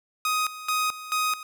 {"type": "tone with tremolo", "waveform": "sawtooth", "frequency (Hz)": 1252, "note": "D#6", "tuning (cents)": 10, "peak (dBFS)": -19, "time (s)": [0.25, 1.43], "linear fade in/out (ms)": 2, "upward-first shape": "square", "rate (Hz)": 2.3, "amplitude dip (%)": 80, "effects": []}